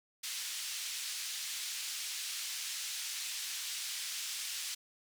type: band-pass noise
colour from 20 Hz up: white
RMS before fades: -40 dBFS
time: 0.23-4.75 s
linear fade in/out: 10 ms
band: 2500 to 7100 Hz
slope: 12 dB/octave
effects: none